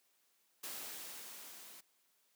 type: noise with level ramp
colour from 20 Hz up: white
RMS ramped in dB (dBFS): -44 to -55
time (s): 0.63-1.81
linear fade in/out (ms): 10
effects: white hiss -75 dBFS RMS until 2.35 s + high-pass 200 Hz 12 dB/octave